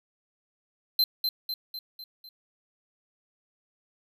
square tone with echo, 4102 Hz, C8, 35 cents flat, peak -20 dBFS, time 0.99-1.04 s, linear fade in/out 2 ms, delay 250 ms, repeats 5, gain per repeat -5 dB, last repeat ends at 2.29 s, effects none

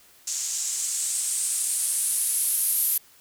violet noise with low-pass filter sweep, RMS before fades -26 dBFS, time 0.27-2.98 s, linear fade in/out 5 ms, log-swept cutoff 6700 to 12000 Hz, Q 3.5, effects white hiss -55 dBFS RMS until 3.2 s

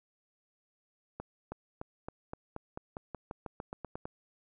accelerating click train, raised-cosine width 1 ms, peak -25 dBFS, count 16, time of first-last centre 1.2-4.055 s, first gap 320 ms, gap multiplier 0.92, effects none

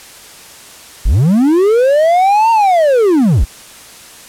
triangle linear two-way sweep, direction up then down, 31.28 to 926 to 31.28 Hz, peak -5 dBFS, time 1.05-3.45 s, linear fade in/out 10 ms, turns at 2.51 s, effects white hiss -36 dBFS RMS until 4.28 s + low-pass 11000 Hz 12 dB/octave

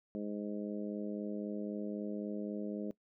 harmonic tone, 103.83 Hz, G#2, in tune, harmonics 2 / 3 / 4 / 5 / 6, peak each -39 / -43 / -45 / -47 / -49 dBFS, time 0.15-2.91 s, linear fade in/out 0 ms, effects noise-tail reverb RT60 0.1 s tail -20 dB re dry

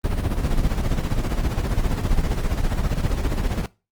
brown noise with tremolo, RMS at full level -19 dBFS, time 0.04-3.66 s, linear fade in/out 2 ms, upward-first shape sine, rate 15 Hz, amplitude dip 65%, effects noise-tail reverb RT60 0.3 s tail -21 dB re dry + Opus 24 kbps

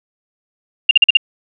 sine tone bursts, 2800 Hz, F7, 4 cents sharp, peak -3 dBFS, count 5, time 0.89-1.171 s, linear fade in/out 5 ms, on 21 ms, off 44 ms, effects none

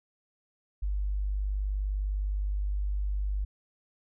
sine tone, 49.76 Hz, G1, 27 cents sharp, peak -27 dBFS, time 0.82-3.45 s, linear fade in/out 10 ms, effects none

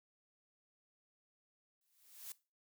blue noise with exponential growth, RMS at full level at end -45 dBFS, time 1.81-2.32 s, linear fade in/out 2 ms, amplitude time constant 110 ms, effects noise-tail reverb RT60 0.3 s tail -19 dB re dry

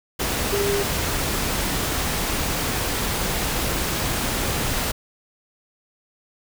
sine tone in noise, 402.4 Hz, G4, 45 cents sharp, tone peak -21 dBFS, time 0.52-0.83 s, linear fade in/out 10 ms, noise pink, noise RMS -24 dBFS, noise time 0.19-4.92 s, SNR 0 dB, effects none

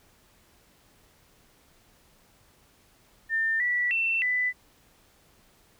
sine tone with pitch steps, 1800 / 1955 / 2688 / 1993 Hz, A6 / B6 / E7 / B6, +39 / -18 / +33 / +15 cents, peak -23 dBFS, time 3.29-4.53 s, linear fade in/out 50 ms, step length 310 ms, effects pink hiss -61 dBFS RMS until 5.79 s

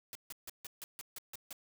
white noise bursts, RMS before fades -45 dBFS, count 9, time 0.13-1.528 s, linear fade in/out 0 ms, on 22 ms, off 150 ms, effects none

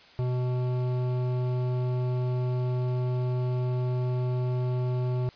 triangle tone with hard clipping, 125.2 Hz, B2, 24 cents sharp, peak -27 dBFS, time 0.19-5.29 s, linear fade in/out 0 ms, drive 17 dB, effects white hiss -53 dBFS RMS until 5.35 s + resampled to 11025 Hz

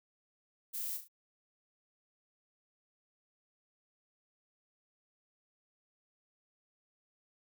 violet noise with echo, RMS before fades -39 dBFS, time 0.73-0.98 s, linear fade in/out 20 ms, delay 35 ms, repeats 3, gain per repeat -7 dB, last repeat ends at 1.085 s, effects none

